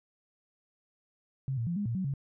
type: tone with pitch steps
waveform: sine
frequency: 133.8 / 115.8 / 172 / 204.9 / 116.5 / 187.9 / 138.3 Hz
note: C3 / A#2 / F3 / G#3 / A#2 / F#3 / C#3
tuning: +39 / -11 / -26 / -23 / -1 / +27 / -4 cents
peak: -29 dBFS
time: 1.48-2.138 s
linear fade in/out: 0 ms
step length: 94 ms
effects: none